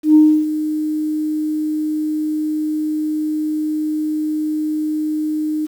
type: tone with ADSR envelope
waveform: sine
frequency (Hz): 307.2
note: D#4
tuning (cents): -22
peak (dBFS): -4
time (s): 0.03-5.67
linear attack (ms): 120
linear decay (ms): 300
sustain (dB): -13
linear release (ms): 20
effects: tanh soft clip ceiling -1 dBFS + 7-bit